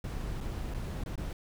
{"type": "noise with dropouts", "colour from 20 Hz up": "brown", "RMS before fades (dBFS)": -36, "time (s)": [0.04, 1.33], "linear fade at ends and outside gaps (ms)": 2, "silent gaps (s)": [[0.405, 0.409], [0.74, 0.745], [1.037, 1.06], [1.157, 1.177]], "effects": []}